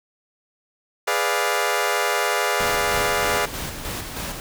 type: chord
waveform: 15% pulse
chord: G# diminished seventh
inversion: none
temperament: equal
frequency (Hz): 415.3 / 493.9 / 587.3 / 698.5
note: G#4 / B4 / D5 / F5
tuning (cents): 0 / 0 / 0 / 0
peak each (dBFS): -19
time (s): 1.07-3.46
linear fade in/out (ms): 10
type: noise with tremolo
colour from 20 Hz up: pink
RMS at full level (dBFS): -29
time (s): 2.6-4.4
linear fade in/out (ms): 0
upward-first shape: square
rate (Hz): 3.2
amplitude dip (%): 40
effects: none